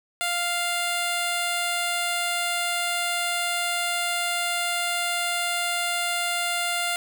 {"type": "tone with notch filter", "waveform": "5% pulse", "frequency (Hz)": 698.5, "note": "F5", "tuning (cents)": 0, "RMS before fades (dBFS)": -26, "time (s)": [0.21, 6.96], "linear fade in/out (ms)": 0, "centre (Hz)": 5700, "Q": 0.99, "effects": []}